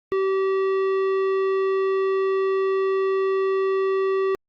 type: tone with tanh clipping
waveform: sine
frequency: 384.9 Hz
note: G4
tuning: 32 cents flat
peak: -21 dBFS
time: 0.12-4.35 s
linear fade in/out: 0 ms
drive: 13 dB
effects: Opus 48 kbps